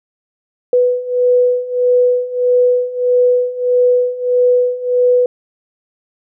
sine beating tone pair, 493.9 / 495.5 Hz, B4 / B4, 0 / +6 cents, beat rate 1.6 Hz, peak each -15 / -12 dBFS, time 0.73-5.26 s, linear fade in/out 2 ms, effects none

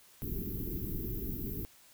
pink band-stop noise, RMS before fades -37 dBFS, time 0.22-1.65 s, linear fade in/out 0 ms, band 420 to 12000 Hz, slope 96 dB/octave, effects white hiss -60 dBFS RMS until 1.93 s

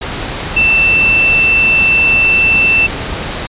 sine tone in noise, 2670 Hz, E7, 22 cents sharp, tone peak -7 dBFS, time 0.56-2.87 s, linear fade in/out 10 ms, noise pink, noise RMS -20 dBFS, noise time 0.01-3.47 s, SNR +10 dB, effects resampled to 8000 Hz

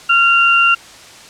sine tone pair together, 1381 / 2773 Hz, F6 / F7, -20 / -13 cents, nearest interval octave, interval 1207 cents, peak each -11 dBFS, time 0.09-0.75 s, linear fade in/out 10 ms, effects white hiss -38 dBFS RMS until 1.29 s + low-pass 7000 Hz 12 dB/octave

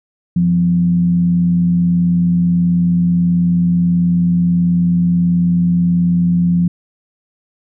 sine tone with frequency modulation, 174.61 Hz, F3, in tune, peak -10 dBFS, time 0.36-6.68 s, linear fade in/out 5 ms, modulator 78.5 Hz, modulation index 0.28, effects none

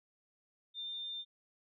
sine tone, 3603 Hz, A7, 40 cents sharp, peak -39 dBFS, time 0.74-1.25 s, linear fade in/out 50 ms, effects none

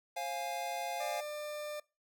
square chord, F minor, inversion second, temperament equal with one note detuned, 534.6 / 698.5 / 830.6 Hz, C5 / F5 / Ab5, +37 / 0 / 0 cents, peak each -45 / -39 / -41 dBFS, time 0.16-1.21 s, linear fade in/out 10 ms
40% pulse tone, 597 Hz, D5, 28 cents sharp, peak -38 dBFS, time 1-1.8 s, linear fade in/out 5 ms
effects noise-tail reverb RT60 0.3 s tail -24 dB re dry

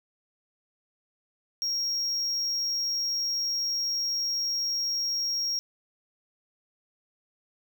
triangle tone, 5588 Hz, F8, in tune, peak -25 dBFS, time 1.62-5.59 s, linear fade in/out 0 ms, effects none

